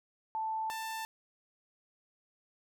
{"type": "tone pair in turn", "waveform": ["sine", "sawtooth"], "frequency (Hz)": [881, 888.2], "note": ["A5", "A5"], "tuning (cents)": [2, 16], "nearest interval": "unison", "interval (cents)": 14, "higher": "second", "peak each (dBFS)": [-32, -33], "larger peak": "first", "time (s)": [[0.35, 0.7], [0.7, 1.05]], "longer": "neither", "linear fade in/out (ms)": 0, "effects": []}